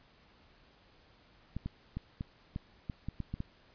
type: clicks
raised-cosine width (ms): 5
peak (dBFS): -24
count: 10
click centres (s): 1.566 / 1.66 / 1.97 / 2.209 / 2.561 / 2.898 / 3.086 / 3.203 / 3.34 / 3.404
effects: pink hiss -63 dBFS RMS until 3.74 s + resampled to 11025 Hz